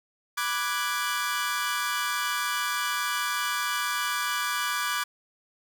sawtooth chord, G# half-diminished seventh, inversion first, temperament equal, 987.8 / 1174.7 / 1480 / 1661.2 Hz, B5 / D6 / F#6 / G#6, 0 / 0 / 0 / 0 cents, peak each -32 / -26 / -29 / -29 dBFS, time 0.37-5.04 s, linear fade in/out 10 ms, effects none

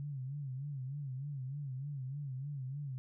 sine tone with vibrato, 137.1 Hz, C#3, 19 cents flat, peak -38 dBFS, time 0-2.98 s, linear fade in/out 0 ms, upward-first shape sine, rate 3.3 Hz, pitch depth 120 cents each way, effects none

